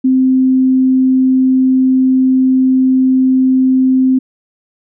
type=tone; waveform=sine; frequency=260 Hz; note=C4; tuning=11 cents flat; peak=-7 dBFS; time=0.04-4.19 s; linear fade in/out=10 ms; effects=none